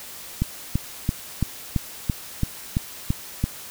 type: click train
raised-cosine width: 5 ms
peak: -8 dBFS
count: 10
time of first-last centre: 0.42-3.44 s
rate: 2.98 Hz
effects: white hiss -39 dBFS RMS until 3.7 s